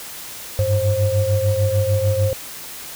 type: tone cluster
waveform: sine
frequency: 96.6 / 103.3 / 530 Hz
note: G2 / G#2 / C5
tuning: -25 / -9 / +22 cents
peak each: -19 dBFS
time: 0.59-2.33 s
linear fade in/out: 0 ms
effects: tanh soft clip ceiling -7 dBFS + white hiss -34 dBFS RMS until 2.95 s